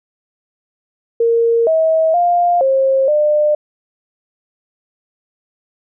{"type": "tone with pitch steps", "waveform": "sine", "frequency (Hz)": [463.1, 642, 701, 535, 600], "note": ["A#4", "E5", "F5", "C5", "D5"], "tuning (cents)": [-11, -46, 6, 38, 37], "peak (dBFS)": -10, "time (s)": [1.2, 3.55], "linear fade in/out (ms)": 5, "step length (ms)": 470, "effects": []}